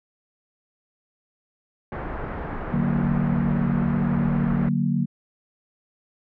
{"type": "low-pass noise", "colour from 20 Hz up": "pink", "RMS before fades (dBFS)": -31, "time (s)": [1.92, 4.69], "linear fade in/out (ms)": 2, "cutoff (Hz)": 1700, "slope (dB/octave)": 24}
{"type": "chord", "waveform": "sine", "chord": "D augmented", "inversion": "none", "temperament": "equal with one note detuned", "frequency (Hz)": [147.26, 185, 233.1], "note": ["D3", "F#3", "A#3"], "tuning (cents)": [5, 0, 0], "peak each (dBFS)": -24, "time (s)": [2.72, 5.06], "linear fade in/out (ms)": 20}
{"effects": []}